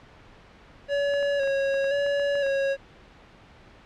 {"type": "tone with vibrato", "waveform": "square", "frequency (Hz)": 558, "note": "C#5", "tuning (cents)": 11, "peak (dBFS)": -23, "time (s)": [0.88, 2.77], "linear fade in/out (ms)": 50, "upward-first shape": "square", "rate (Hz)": 0.97, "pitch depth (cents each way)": 29}
{"type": "clicks", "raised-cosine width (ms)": 0.5, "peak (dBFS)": -27, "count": 10, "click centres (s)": [1.138, 1.228, 1.434, 1.475, 1.742, 1.843, 2.064, 2.197, 2.354, 2.465]}
{"effects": ["pink hiss -51 dBFS RMS until 3.85 s", "low-pass 3000 Hz 12 dB/octave"]}